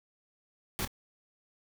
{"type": "noise with echo", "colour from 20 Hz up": "pink", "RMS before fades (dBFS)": -33, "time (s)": [0.79, 0.85], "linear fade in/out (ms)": 0, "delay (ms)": 26, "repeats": 1, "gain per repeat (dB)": -11, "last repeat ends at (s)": 0.876, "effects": []}